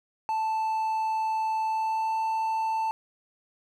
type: tone with pitch glide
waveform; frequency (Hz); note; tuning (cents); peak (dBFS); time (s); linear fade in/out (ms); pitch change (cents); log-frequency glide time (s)
triangle; 880 to 887.1; A5 to A5; 0 to +14; -23; 0.29-2.91; 0; +14; 1.67-2.19
effects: none